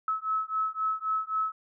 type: beating tone pair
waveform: sine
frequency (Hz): 1293 / 1296.8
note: E6 / E6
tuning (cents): -34 / -29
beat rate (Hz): 3.8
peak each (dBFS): -30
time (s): 0.08-1.52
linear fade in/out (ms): 2
effects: none